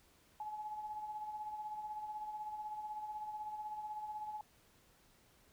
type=tone with tremolo; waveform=sine; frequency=850 Hz; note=G#5; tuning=40 cents sharp; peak=-39 dBFS; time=0.4-4.41 s; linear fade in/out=2 ms; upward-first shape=sine; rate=16 Hz; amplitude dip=50%; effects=pink hiss -68 dBFS RMS until 5.52 s